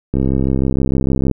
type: click train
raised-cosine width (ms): 3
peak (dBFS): -4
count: 79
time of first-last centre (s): 0.14-1.313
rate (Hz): 66.5
effects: none